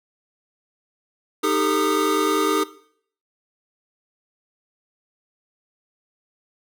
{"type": "tone cluster", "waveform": "square", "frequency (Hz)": [309, 395.3, 445.2, 1232], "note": ["D#4", "G4", "A4", "D#6"], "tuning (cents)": [-12, 15, 20, -17], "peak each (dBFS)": -25, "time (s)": [1.43, 2.64], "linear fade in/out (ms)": 10, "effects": ["noise-tail reverb RT60 0.6 s tail -18 dB re dry"]}